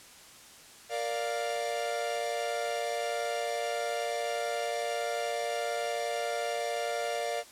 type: chord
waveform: 45% pulse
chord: Bb major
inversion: none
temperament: equal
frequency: 466.2 / 587.3 / 698.5 Hz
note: Bb4 / D5 / F5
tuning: 0 / 0 / 0 cents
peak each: -36 / -35 / -34 dBFS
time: 0.89-7.44 s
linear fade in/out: 50 ms
effects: white hiss -52 dBFS RMS until 7.51 s + low-pass 10000 Hz 12 dB/octave